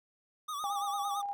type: tone with vibrato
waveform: square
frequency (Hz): 1190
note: D6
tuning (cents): +22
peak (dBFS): -36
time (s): 0.48-1.22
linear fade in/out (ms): 10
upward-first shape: sine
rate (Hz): 8.9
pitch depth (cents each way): 93
type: tone with tremolo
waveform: sine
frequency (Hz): 807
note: G#5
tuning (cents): -50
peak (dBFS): -32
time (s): 0.64-1.33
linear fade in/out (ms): 0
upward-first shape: square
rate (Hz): 17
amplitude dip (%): 30
effects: none